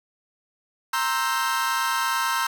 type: chord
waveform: 40% pulse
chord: C dominant seventh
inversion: third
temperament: equal with one note detuned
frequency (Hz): 932.3 / 1055 / 1318.5 / 1568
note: Bb5 / C6 / E6 / G6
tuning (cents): 0 / +14 / 0 / 0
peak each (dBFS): -27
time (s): 0.93-2.47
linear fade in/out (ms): 5
effects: none